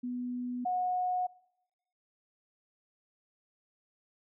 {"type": "tone pair in turn", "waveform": "sine", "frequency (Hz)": [246.9, 728.8], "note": ["B3", "F#5"], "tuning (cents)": [0, -26], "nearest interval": "octave + perfect fifth", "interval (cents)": 1874, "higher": "second", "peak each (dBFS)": [-33, -28], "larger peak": "second", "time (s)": [[0.03, 0.65], [0.65, 1.27]], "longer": "neither", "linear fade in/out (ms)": 10, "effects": ["noise-tail reverb RT60 0.9 s tail -22 dB re dry"]}